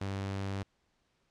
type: tone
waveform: sawtooth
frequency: 97.8 Hz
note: G2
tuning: 4 cents flat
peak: -30 dBFS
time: 0.01-0.63 s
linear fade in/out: 5 ms
effects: pink hiss -75 dBFS RMS until 1.3 s + low-pass 6000 Hz 12 dB/octave